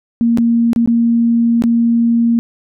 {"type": "tone with dropouts", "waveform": "sine", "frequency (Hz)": 233.1, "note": "A#3", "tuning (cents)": 0, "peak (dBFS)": -9, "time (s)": [0.21, 2.39], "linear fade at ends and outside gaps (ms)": 0, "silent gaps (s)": [[0.374, 0.384], [0.732, 0.761], [0.86, 0.875], [1.622, 1.638]], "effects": []}